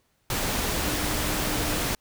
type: tone in noise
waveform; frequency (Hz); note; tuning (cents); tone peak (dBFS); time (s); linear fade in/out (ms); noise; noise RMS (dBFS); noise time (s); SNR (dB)
sine; 302.4; D#4; -49; -35; 0.8-1.78; 2; pink; -27; 0.3-1.95; -11
effects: pink hiss -69 dBFS RMS until 2 s